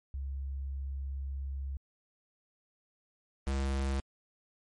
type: tone pair in turn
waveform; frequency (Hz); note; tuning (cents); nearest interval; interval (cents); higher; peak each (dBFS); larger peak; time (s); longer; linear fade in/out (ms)
sine / square; 68.1 / 67.78; C#2 / C#2; -30 / -38; unison; 8; first; -34 / -30; second; 0.14-1.77 / 3.47-4; first; 0
effects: MP3 48 kbps